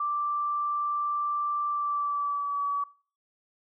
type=tone with pitch glide; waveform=sine; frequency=1174.7 to 1141.3 Hz; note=D6 to D6; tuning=0 to -50 cents; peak=-26 dBFS; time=0-2.84 s; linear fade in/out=5 ms; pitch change=-50 cents; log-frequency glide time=1.68-2.63 s; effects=noise-tail reverb RT60 0.4 s tail -19 dB re dry